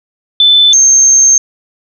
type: tone pair in turn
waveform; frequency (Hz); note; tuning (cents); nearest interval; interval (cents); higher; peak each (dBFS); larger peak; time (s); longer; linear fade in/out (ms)
sine; 3517 / 6365; A7 / G8; -1 / +26; minor seventh; 1027; second; -3; neither; 0.4-0.73 / 0.73-1.38; second; 2
effects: none